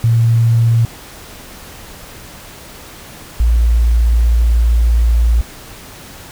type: tone pair in turn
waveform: sine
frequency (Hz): 115.4 / 57.7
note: A#2 / A#1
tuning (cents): -17 / -17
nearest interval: octave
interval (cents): 1200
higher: first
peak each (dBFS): -8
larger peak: neither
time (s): 0.04-0.85 / 3.4-5.41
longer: second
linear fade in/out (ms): 0
effects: pink hiss -35 dBFS RMS until 6.31 s